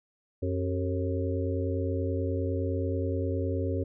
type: harmonic tone with a mistuned harmonic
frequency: 90.7 Hz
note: F#2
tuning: 34 cents flat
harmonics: 1 / 3 / 4 / 5 / 6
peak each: -29 / -34 / -35 / -36 / -37 dBFS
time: 0.42-3.84 s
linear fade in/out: 10 ms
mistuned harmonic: 4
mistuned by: +98 cents
effects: none